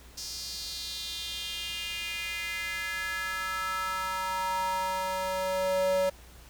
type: tone with high-pass filter sweep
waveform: square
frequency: 187.8 Hz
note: F#3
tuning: 26 cents sharp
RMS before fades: -32 dBFS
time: 0.17-6.1 s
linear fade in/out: 10 ms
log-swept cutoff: 5300 to 520 Hz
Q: 3.8
effects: added 60 Hz sine -51 dBFS peak until 6.49 s + pink hiss -54 dBFS RMS until 6.49 s